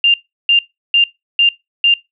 sine tone bursts, 2794 Hz, F7, in tune, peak -7 dBFS, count 5, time 0.04-1.94 s, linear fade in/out 2 ms, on 100 ms, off 350 ms, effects noise-tail reverb RT60 0.2 s tail -22 dB re dry

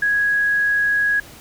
sine tone, 1661.2 Hz, G#6, in tune, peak -15 dBFS, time 0.02-1.2 s, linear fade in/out 5 ms, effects pink hiss -42 dBFS RMS until 1.4 s

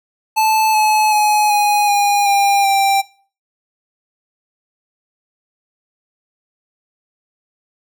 square tone with pitch steps, 873 / 858 / 843.3 / 828.8 / 814.5 / 800.5 / 786.8 Hz, A5 / A5 / G#5 / G#5 / G#5 / G5 / G5, -14 / -44 / +26 / -4 / -34 / +36 / +6 cents, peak -12 dBFS, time 0.36-3.02 s, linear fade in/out 20 ms, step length 380 ms, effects noise-tail reverb RT60 0.4 s tail -20 dB re dry

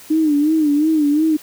sine tone with vibrato, 303.3 Hz, D#4, 44 cents flat, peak -12 dBFS, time 0.1-1.37 s, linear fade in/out 10 ms, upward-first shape sine, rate 2.8 Hz, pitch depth 94 cents each way, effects white hiss -41 dBFS RMS until 1.42 s

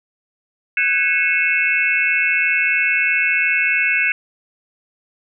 sine tone cluster, 1505 / 1648 / 2192 / 2478 / 2647 Hz, F#6 / G#6 / C#7 / D#7 / E7, +29 / -14 / -20 / -8 / +7 cents, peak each -23 / -24 / -18 / -25 / -19 dBFS, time 0.77-4.12 s, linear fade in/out 2 ms, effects none

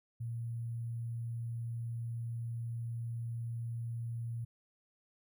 sine tone with sample-and-hold, 116.54 Hz, A#2, in tune, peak -36 dBFS, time 0.2-4.45 s, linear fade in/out 10 ms, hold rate 11025 Hz, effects none

